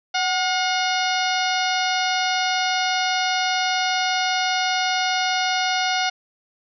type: harmonic tone with a mistuned harmonic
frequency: 720 Hz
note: F#5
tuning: 47 cents flat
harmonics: 1 / 2 / 3 / 4 / 5 / 6 / 7 / 8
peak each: -23 / -26 / -28 / -29 / -30 / -31 / -31 / -32 dBFS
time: 0.14-6.1 s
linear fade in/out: 10 ms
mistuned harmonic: 1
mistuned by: +61 cents
effects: none